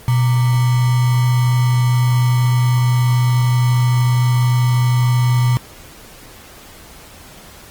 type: tone with sample-and-hold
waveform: sine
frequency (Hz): 123.47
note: B2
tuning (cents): 0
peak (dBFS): -11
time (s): 0.08-5.57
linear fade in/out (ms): 0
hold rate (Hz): 1050
effects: pink hiss -40 dBFS RMS until 7.7 s + Opus 24 kbps